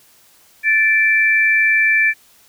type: tone pair together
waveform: sine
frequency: 1754 / 2341 Hz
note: A6 / D7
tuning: -6 / -6 cents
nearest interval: perfect fourth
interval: 500 cents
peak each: -14 dBFS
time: 0.63-2.14 s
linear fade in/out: 50 ms
effects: white hiss -51 dBFS RMS until 2.48 s